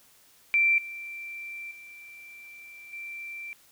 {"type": "tone with level steps", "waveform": "sine", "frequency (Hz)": 2349, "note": "D7", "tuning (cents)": 0, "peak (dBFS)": [-19, -36, -44, -36], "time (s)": [0.54, 3.53], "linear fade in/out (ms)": 0, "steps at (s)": [0.78, 1.71, 2.93], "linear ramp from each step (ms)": 2, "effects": ["white hiss -59 dBFS RMS until 3.71 s"]}